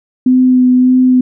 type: tone with vibrato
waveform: sine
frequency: 253.5 Hz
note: B3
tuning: 45 cents sharp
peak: -5 dBFS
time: 0.26-1.21 s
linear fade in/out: 5 ms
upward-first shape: sine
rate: 1.7 Hz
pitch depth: 14 cents each way
effects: none